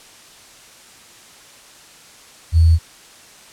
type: tone with sample-and-hold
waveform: sine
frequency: 82 Hz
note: E2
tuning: 9 cents flat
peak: -8 dBFS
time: 2.52-2.79 s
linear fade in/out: 50 ms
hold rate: 4410 Hz
effects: white hiss -44 dBFS RMS until 3.52 s + low-pass 9000 Hz 12 dB/octave